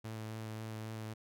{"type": "tone with vibrato", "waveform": "sawtooth", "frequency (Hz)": 110, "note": "A2", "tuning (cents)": 0, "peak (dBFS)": -37, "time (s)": [0.04, 1.14], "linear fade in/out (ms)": 10, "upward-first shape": "sine", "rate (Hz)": 3.7, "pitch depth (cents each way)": 13, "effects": []}